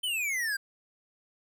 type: exponential sweep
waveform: square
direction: down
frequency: 3117 to 1568 Hz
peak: -29 dBFS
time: 0.03-0.57 s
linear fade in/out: 10 ms
effects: none